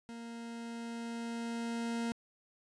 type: tone with level ramp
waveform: 40% pulse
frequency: 232.5 Hz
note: A#3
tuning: 4 cents flat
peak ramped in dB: -43 to -32 dBFS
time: 0.09-2.12 s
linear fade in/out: 0 ms
effects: resampled to 22050 Hz